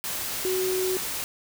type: tone in noise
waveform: sine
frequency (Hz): 372.5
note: F#4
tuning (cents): +12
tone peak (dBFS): -24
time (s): 0.45-0.97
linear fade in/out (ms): 0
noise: white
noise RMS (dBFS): -31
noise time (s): 0.04-1.24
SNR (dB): +4
effects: none